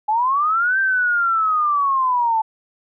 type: linear two-way sweep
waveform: sine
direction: up then down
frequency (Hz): 830.6 to 1578 to 870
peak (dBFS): -15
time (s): 0.08-2.42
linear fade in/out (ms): 10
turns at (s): 0.79
effects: none